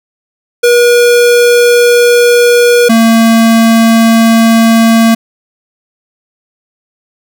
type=tone pair in turn; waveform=square; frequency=480.9 / 227 Hz; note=B4 / A#3; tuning=-46 / -46 cents; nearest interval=octave + minor second; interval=1300 cents; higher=first; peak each=-4 dBFS; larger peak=neither; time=0.63-2.89 / 2.89-5.15 s; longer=neither; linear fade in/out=10 ms; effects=none